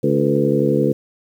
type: harmonic tone with a mistuned harmonic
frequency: 71.2 Hz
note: C#2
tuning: 47 cents sharp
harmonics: 2 / 3 / 4 / 5 / 6 / 7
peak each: -21 / -21 / -21 / -21 / -21 / -21 dBFS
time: 0.03-0.93 s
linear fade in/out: 10 ms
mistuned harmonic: 6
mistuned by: +49 cents
effects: 8-bit